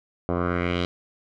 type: tone with low-pass filter sweep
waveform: 10% pulse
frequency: 87.9 Hz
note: F2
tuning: 12 cents sharp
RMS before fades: -25 dBFS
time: 0.29-0.85 s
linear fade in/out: 0 ms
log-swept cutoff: 840 to 3800 Hz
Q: 2.5
effects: none